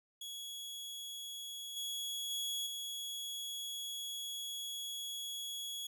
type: tone with level steps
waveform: sawtooth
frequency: 3348 Hz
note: G#7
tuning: 13 cents sharp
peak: -40 / -35 / -33 / -37 dBFS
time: 0.21-5.87 s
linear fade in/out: 5 ms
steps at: 1.76 / 2.3 / 2.66 s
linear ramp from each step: 10 ms
effects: none